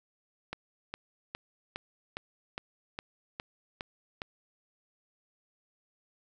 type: click train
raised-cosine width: 0.3 ms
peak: -20 dBFS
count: 10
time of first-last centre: 0.53-4.219 s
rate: 2.44 Hz
effects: none